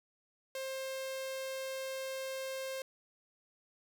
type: tone with notch filter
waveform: sawtooth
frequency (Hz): 530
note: C5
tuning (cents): +22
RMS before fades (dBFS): -40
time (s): 0.55-2.82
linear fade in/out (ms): 2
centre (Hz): 1200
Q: 1.8
effects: none

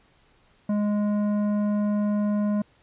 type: tone with tanh clipping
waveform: triangle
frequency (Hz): 207.5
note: G#3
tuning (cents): -1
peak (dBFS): -23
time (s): 0.69-2.62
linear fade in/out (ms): 5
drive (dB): 15
effects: pink hiss -61 dBFS RMS until 2.82 s + resampled to 8000 Hz

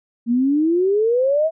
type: exponential sweep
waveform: sine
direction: up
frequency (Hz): 228.8 to 659.3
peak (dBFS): -14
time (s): 0.26-1.51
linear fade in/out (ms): 50
effects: none

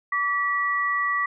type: tone pair together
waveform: sine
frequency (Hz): 1154.7 / 1942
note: D6 / B6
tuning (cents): -30 / -30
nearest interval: major sixth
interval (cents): 900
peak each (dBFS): -24 / -24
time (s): 0.12-1.26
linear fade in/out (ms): 5
effects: none

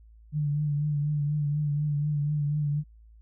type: tone with vibrato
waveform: sine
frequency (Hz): 147.5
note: D3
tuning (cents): +8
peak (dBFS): -24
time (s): 0.32-2.84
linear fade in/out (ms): 50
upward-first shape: triangle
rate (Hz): 4.1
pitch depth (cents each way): 45
effects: added 55 Hz sine -50 dBFS peak until 3.21 s

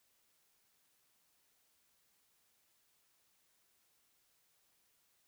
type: silence
effects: white hiss -75 dBFS RMS until 5.27 s

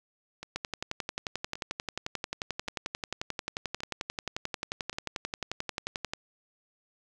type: two click trains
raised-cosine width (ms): 0.2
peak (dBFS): -15 / -23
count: 64 / 5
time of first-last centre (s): 0.56-6.135 / 0.43-4.929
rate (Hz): 11.3 / 0.889
effects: none

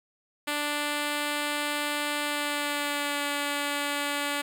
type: tone with pitch glide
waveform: 5% pulse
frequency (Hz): 293.7 to 288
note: D4 to D4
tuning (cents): 0 to -34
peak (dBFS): -16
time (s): 0.47-4.42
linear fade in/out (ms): 10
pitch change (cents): -34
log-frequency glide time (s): 2.24-3.22
effects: none

